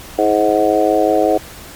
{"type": "harmonic tone with a mistuned harmonic", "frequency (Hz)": 105.5, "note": "G#2", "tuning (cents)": 28, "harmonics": [3, 4, 5, 6, 7], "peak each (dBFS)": [-17, -17, -17, -17, -17], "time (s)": [0.18, 1.38], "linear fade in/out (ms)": 10, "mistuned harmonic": 3, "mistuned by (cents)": 31, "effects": ["pink hiss -35 dBFS RMS until 1.75 s", "MP3 96 kbps"]}